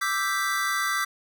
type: chord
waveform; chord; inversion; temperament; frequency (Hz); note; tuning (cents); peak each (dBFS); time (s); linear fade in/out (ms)
square; E minor seventh; third; equal; 1174.7 / 1318.5 / 1568 / 1975.5; D6 / E6 / G6 / B6; 0 / 0 / 0 / 0; -30 / -32 / -30 / -30; 0.01-1.05; 10
effects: none